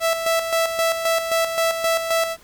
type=tone with tremolo; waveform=sawtooth; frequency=659.3 Hz; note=E5; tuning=in tune; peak=-13 dBFS; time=0-2.37 s; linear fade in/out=50 ms; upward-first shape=square; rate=3.8 Hz; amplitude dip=55%; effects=pink hiss -50 dBFS RMS until 2.43 s